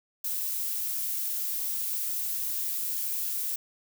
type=noise; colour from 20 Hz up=violet; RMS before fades=-31 dBFS; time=0.24-3.56 s; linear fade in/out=5 ms; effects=none